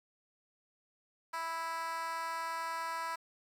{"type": "tone with high-pass filter", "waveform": "10% pulse", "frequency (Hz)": 329, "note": "E4", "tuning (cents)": -3, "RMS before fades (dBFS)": -38, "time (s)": [1.33, 3.16], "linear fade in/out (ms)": 10, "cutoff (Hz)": 1000, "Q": 2.8, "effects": ["low-pass 12000 Hz 12 dB/octave", "10-bit"]}